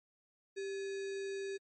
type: tone with sample-and-hold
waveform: sine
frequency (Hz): 392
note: G4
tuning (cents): 0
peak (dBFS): -37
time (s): 0.56-1.58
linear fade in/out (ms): 20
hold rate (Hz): 2100
effects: MP3 32 kbps